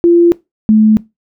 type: tone pair in turn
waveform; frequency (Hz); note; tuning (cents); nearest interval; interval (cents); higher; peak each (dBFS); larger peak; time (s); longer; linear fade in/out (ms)
sine; 343.3 / 216.3; F4 / A3; -30 / -29; minor sixth; 799; first; -4; neither; 0.04-0.32 / 0.69-0.97; neither; 0
effects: noise-tail reverb RT60 0.2 s tail -20 dB re dry